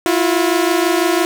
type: tone pair together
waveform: sawtooth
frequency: 331.1 / 357.1 Hz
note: E4 / F4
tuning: +8 / +39 cents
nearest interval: minor second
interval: 131 cents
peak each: -12 dBFS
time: 0.06-1.25 s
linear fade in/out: 0 ms
effects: 8-bit

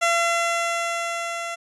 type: tone with level ramp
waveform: 15% pulse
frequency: 680 Hz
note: F5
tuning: 46 cents flat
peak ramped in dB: -11 to -22 dBFS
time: 0.01-1.56 s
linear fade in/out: 20 ms
effects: resampled to 24000 Hz

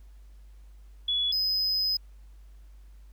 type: tone pair in turn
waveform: sine / triangle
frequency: 3400 / 5044 Hz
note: G#7 / D#8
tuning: +40 / +23 cents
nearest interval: perfect fifth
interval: 683 cents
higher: second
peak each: -24 / -23 dBFS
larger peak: second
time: 1.08-1.32 / 1.32-1.97 s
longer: second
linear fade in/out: 5 ms
effects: added 50 Hz sine -47 dBFS peak until 3.12 s + pink hiss -68 dBFS RMS until 3.12 s

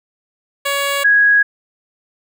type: tone pair in turn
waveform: 10% pulse / sine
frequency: 561 / 1658 Hz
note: C#5 / G#6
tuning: +21 / -3 cents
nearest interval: octave + perfect fifth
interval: 1876 cents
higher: second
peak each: -8 dBFS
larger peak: neither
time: 0.65-1.04 / 1.04-1.43 s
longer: neither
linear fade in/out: 10 ms
effects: none

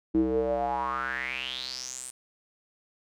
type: tone with band-pass filter sweep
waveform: square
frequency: 64 Hz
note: C2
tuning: 38 cents flat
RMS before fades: -30 dBFS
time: 0.14-2.11 s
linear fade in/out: 10 ms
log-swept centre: 300 to 9200 Hz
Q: 7.6
effects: none

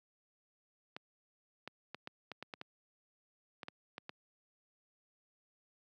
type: clicks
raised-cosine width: 0.3 ms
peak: -27 dBFS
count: 12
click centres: 0.965 / 1.676 / 1.946 / 2.074 / 2.317 / 2.426 / 2.538 / 2.614 / 3.632 / 3.684 / 3.981 / 4.094 s
effects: high-pass 150 Hz 12 dB/octave

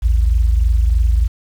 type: tone pair together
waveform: sine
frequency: 55.88 / 79.1 Hz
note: A1 / D#2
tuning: +27 / +29 cents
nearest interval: tritone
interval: 602 cents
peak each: -11 / -19 dBFS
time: 0.02-1.28 s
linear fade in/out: 20 ms
effects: 7-bit

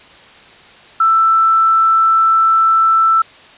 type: tone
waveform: sine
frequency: 1327 Hz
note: E6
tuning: 11 cents sharp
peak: -8 dBFS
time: 1-3.22 s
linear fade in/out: 5 ms
effects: white hiss -41 dBFS RMS until 3.57 s + resampled to 8000 Hz

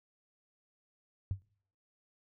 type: tone with exponential decay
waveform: sine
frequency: 96.5 Hz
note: G2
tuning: 27 cents flat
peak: -27 dBFS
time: 1.31-1.42 s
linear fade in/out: 0 ms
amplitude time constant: 23 ms
effects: noise-tail reverb RT60 0.6 s tail -26 dB re dry

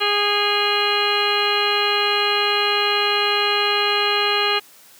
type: harmonic tone with a mistuned harmonic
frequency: 410.8 Hz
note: G#4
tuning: 19 cents flat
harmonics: 1 / 2 / 3 / 4 / 5 / 6 / 7 / 8 / 10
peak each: -24 / -26 / -24 / -27 / -28 / -26 / -23 / -28 / -26 dBFS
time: 0-4.6 s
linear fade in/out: 20 ms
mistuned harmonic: 5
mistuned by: +36 cents
effects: white hiss -48 dBFS RMS until 4.99 s + high-pass 150 Hz 12 dB/octave

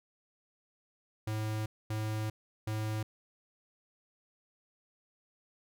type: tone bursts at uneven times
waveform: square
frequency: 108.3 Hz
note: A2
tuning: 27 cents flat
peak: -33 dBFS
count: 3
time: 1.27-1.66 / 1.9-2.3 / 2.67-3.03 s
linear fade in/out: 5 ms
effects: none

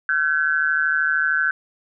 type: tone with amplitude modulation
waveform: sine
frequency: 1529 Hz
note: G6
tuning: 44 cents flat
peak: -13 dBFS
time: 0.09-1.51 s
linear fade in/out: 2 ms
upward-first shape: sine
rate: 153 Hz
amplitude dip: 90%
effects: none

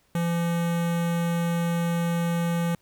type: tone with notch filter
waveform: square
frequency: 170 Hz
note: F3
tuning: 46 cents flat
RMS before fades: -25 dBFS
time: 0.15-2.75 s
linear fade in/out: 2 ms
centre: 4800 Hz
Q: 1.7
effects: pink hiss -65 dBFS RMS until 2.81 s

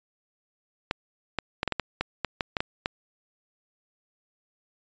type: clicks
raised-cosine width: 0.3 ms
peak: -10 dBFS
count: 12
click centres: 0.911 / 1.387 / 1.631 / 1.677 / 1.723 / 1.797 / 2.01 / 2.247 / 2.408 / 2.568 / 2.605 / 2.859 s
effects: resampled to 16000 Hz

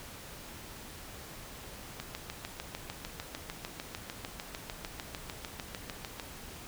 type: click train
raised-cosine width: 0.2 ms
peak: -20 dBFS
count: 29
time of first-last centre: 2-6.198 s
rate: 6.67 Hz
effects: pink hiss -47 dBFS RMS until 6.67 s

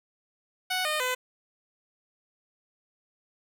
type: tone with pitch steps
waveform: 10% pulse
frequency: 740 / 611.6 / 505.4 Hz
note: F#5 / D#5 / B4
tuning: 0 / -30 / +40 cents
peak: -18 dBFS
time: 0.7-1.15 s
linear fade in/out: 10 ms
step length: 150 ms
effects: none

